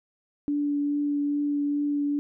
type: tone with vibrato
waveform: sine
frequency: 289.5 Hz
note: D4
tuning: 25 cents flat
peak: -23 dBFS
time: 0.48-2.19 s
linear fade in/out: 0 ms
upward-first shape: triangle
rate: 2.4 Hz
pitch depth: 11 cents each way
effects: none